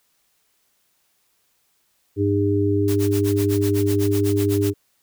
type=harmonic tone; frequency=100.8 Hz; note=G2; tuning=49 cents sharp; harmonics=1 / 3 / 4; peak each=-21 / -21 / -21 dBFS; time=2.16-4.74 s; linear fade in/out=50 ms
type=noise with tremolo; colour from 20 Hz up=white; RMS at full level=-31 dBFS; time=2.88-4.7 s; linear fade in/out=0 ms; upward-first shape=sine; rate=8 Hz; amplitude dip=100%
effects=white hiss -66 dBFS RMS until 5.02 s